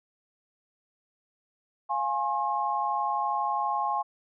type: chord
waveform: sine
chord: F minor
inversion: none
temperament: equal with one note detuned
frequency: 698.5 / 830.6 / 1073.4 Hz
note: F5 / Ab5 / C6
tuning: 0 / 0 / +44 cents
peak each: -34 / -28 / -29 dBFS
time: 1.89-4.03 s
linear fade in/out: 20 ms
effects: none